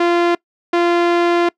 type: tone pair in turn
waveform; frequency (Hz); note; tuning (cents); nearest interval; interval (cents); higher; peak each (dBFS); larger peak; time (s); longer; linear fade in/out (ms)
sawtooth; 345.5 / 345.5; F4 / F4; -19 / -19; unison; 0; neither; -8; neither; 0-0.35 / 0.73-1.49; second; 5
effects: noise-tail reverb RT60 0.1 s tail -24 dB re dry + low-pass 3000 Hz 12 dB/octave